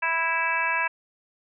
harmonic tone, 329.1 Hz, E4, 3 cents flat, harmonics 2 / 3 / 4 / 5 / 6 / 7 / 8, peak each -37 / -27 / -37 / -27 / -36 / -30 / -29 dBFS, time 0.02-0.88 s, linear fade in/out 10 ms, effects none

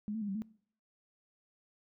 sine tone with pitch steps, 209.5 / 222.7 / 206 / 193.2 / 218 Hz, G#3 / A3 / G#3 / G3 / A3, +15 / +21 / -14 / -25 / -16 cents, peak -34 dBFS, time 0.08-0.42 s, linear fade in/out 0 ms, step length 68 ms, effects noise-tail reverb RT60 0.6 s tail -23 dB re dry

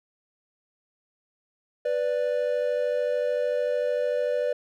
triangle tone pair together, 493.9 / 587.3 Hz, B4 / D5, 0 / 0 cents, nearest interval minor third, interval 300 cents, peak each -24 dBFS, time 1.85-4.53 s, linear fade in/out 5 ms, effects none

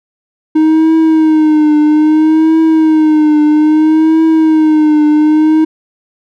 triangle tone with vibrato, 311.1 Hz, D#4, in tune, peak -3 dBFS, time 0.55-5.65 s, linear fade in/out 10 ms, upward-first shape triangle, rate 0.61 Hz, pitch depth 63 cents each way, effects none

